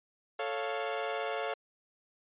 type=chord; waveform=sawtooth; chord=A augmented; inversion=none; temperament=equal with one note detuned; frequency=440 / 554.4 / 700.5 Hz; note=A4 / C#5 / E#5; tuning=0 / 0 / +5 cents; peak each=-33 dBFS; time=0.39-1.54 s; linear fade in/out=5 ms; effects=resampled to 8000 Hz